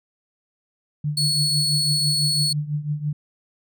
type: tone with tremolo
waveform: sine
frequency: 148.7 Hz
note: D3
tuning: 22 cents sharp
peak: -19 dBFS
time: 1.04-3.13 s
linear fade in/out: 5 ms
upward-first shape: triangle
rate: 6 Hz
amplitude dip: 85%
type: tone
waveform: 35% pulse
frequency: 4384 Hz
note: C#8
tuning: 20 cents flat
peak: -18 dBFS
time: 1.17-2.53 s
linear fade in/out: 5 ms
effects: none

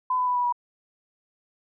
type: tone with pitch steps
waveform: sine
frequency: 1011 / 1000.5 / 990.2 / 980 / 969.8 Hz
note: B5 / B5 / B5 / B5 / B5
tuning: +40 / +22 / +4 / -14 / -32 cents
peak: -21 dBFS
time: 0.1-0.525 s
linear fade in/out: 5 ms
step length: 85 ms
effects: none

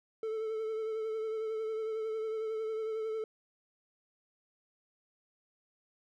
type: tone with vibrato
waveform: triangle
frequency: 440 Hz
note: A4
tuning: in tune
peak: -31 dBFS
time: 0.23-3.24 s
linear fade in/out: 2 ms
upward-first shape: triangle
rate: 11 Hz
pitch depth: 33 cents each way
effects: none

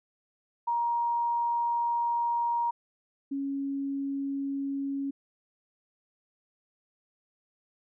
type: tone pair in turn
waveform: sine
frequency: 943 / 276.5 Hz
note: A#5 / C#4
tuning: +20 / -4 cents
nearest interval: octave + major sixth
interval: 2124 cents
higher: first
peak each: -25 / -29 dBFS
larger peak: first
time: 0.67-2.71 / 3.31-5.11 s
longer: first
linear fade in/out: 10 ms
effects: none

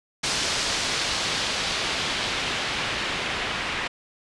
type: noise with low-pass filter sweep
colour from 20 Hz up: white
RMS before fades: -27 dBFS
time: 0.23-3.88 s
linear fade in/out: 10 ms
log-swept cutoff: 5500 to 2500 Hz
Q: 1.1
effects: resampled to 24000 Hz

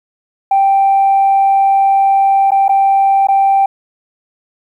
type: tone with dropouts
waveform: sine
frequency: 784 Hz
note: G5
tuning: in tune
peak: -6 dBFS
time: 0.51-3.66 s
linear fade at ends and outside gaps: 5 ms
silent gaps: 2.507-2.517 / 2.682-2.692 / 3.271-3.285 s
effects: tanh soft clip ceiling -4 dBFS + 8-bit

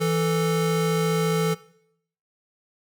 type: tone pair together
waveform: square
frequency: 164.81 / 440 Hz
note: E3 / A4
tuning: 0 / 0 cents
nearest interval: octave + perfect fourth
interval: 1700 cents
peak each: -24 dBFS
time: 0-1.55 s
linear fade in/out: 20 ms
effects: noise-tail reverb RT60 0.7 s tail -19 dB re dry

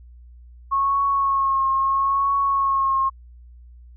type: tone with vibrato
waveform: sine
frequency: 1093 Hz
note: C#6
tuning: 25 cents flat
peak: -17 dBFS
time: 0.71-3.1 s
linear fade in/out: 20 ms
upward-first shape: triangle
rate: 0.76 Hz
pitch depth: 33 cents each way
effects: added 60 Hz sine -42 dBFS peak until 3.96 s

